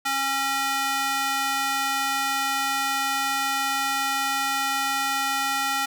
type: tone with high-pass filter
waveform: square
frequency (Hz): 272.7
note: C#4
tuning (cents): -28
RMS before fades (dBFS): -25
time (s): 0.05-5.86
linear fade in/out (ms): 10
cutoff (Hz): 1100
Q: 1.1
effects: none